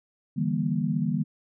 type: chord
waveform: sine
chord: E half-diminished seventh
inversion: third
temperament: just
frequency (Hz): 148.33 / 164.81 / 197.78 / 237.3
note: D3 / E3 / G3 / Bb3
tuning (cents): +18 / 0 / +16 / +31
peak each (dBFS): -29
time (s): 0.36-1.24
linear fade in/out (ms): 20
effects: none